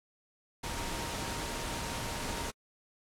sine tone in noise, 932.3 Hz, A#5, in tune, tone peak -44 dBFS, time 0.63-2.51 s, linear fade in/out 10 ms, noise pink, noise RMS -37 dBFS, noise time 0.63-2.51 s, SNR -10 dB, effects low-pass 10000 Hz 12 dB/octave + AAC 64 kbps

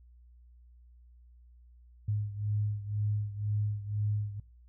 sine beating tone pair, 104 / 106 Hz, G#2 / G#2, +3 / +36 cents, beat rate 2 Hz, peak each -31 / -35 dBFS, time 2.08-4.4 s, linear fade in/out 5 ms, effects noise-tail reverb RT60 0.3 s tail -22 dB re dry + added 60 Hz sine -54 dBFS peak until 4.68 s

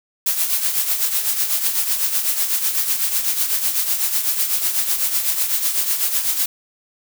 blue noise with tremolo, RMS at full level -17 dBFS, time 0.26-6.46 s, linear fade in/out 5 ms, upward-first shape triangle, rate 8 Hz, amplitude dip 65%, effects none

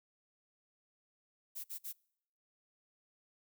violet noise bursts, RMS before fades -43 dBFS, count 3, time 1.55-1.93 s, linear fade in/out 20 ms, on 92 ms, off 52 ms, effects noise-tail reverb RT60 0.7 s tail -26 dB re dry

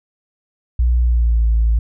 sine tone with pitch glide, 60.3 to 55.94 Hz, B1 to A1, -41 to +29 cents, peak -10 dBFS, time 0.79-1.79 s, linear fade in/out 5 ms, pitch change -130 cents, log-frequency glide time 1.03-1.44 s, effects tanh soft clip ceiling -8 dBFS

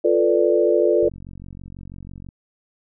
sine chord, B half-diminished seventh, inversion second, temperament equal, 349.2 / 440 / 493.9 / 587.3 Hz, F4 / A4 / B4 / D5, 0 / 0 / 0 / 0 cents, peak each -19 / -19 / -21 / -20 dBFS, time 0.04-1.09 s, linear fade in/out 10 ms
click train, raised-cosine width 5 ms, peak -26 dBFS, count 59, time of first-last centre 1.03-2.288 s, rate 46.1 Hz
effects none

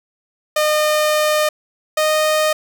sawtooth tone pair in turn, 609 / 617.5 Hz, D#5 / D#5, -37 / -13 cents, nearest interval unison, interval 24 cents, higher second, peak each -10 dBFS, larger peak neither, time 0.56-1.49 / 1.97-2.53 s, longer first, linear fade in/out 5 ms, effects none

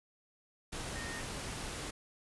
sine tone in noise, 1846 Hz, A#6, 17 cents flat, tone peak -44 dBFS, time 0.95-1.21 s, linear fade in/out 10 ms, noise pink, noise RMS -41 dBFS, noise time 0.72-1.91 s, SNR -6 dB, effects resampled to 24000 Hz

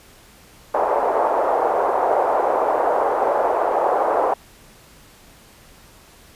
white band-pass noise, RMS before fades -19 dBFS, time 0.74-4.34 s, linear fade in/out 5 ms, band 460 to 870 Hz, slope 24 dB/octave, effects pink hiss -48 dBFS RMS until 6.35 s + resampled to 32000 Hz

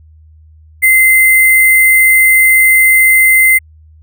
sine tone with sample-and-hold, 2072 Hz, C7, 17 cents flat, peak -4 dBFS, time 0.82-3.59 s, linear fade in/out 20 ms, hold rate 11025 Hz, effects added 78 Hz sine -38 dBFS peak until 4.02 s

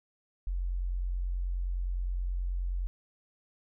sine tone, 44.77 Hz, F1, 44 cents sharp, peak -29 dBFS, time 0.47-2.87 s, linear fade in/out 0 ms, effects none

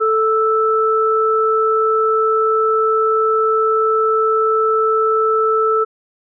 sine tone pair together, 440 / 1318.5 Hz, A4 / E6, 0 / 0 cents, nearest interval octave + perfect fifth, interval 1900 cents, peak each -15 dBFS, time 0-5.85 s, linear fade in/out 20 ms, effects none

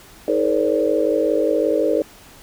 sine tone cluster, 317.9 / 423.8 / 469.2 / 526 / 578 Hz, D#4 / G#4 / A#4 / C5 / D5, +37 / +35 / +11 / +9 / -28 cents, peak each -22 dBFS, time 0.28-2.02 s, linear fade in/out 2 ms, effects pink hiss -45 dBFS RMS until 2.42 s

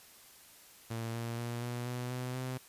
sawtooth tone with pitch steps, 114.5 / 116.7 / 118.95 / 121.24 / 123.57 / 125.95 / 128.37 Hz, A#2 / A#2 / A#2 / B2 / B2 / B2 / C3, -31 / +2 / +35 / -32 / +1 / +34 / -33 cents, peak -32 dBFS, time 0.9-2.58 s, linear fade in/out 10 ms, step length 240 ms, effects white hiss -57 dBFS RMS until 2.68 s + resampled to 32000 Hz

